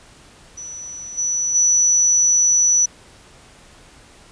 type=tone with level steps; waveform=sine; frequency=5930 Hz; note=F#8; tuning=3 cents sharp; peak=-30 / -18 / -12 dBFS; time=0.57-2.86 s; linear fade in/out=10 ms; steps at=1.17 / 1.54 s; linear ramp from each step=20 ms; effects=pink hiss -47 dBFS RMS until 4.31 s + resampled to 22050 Hz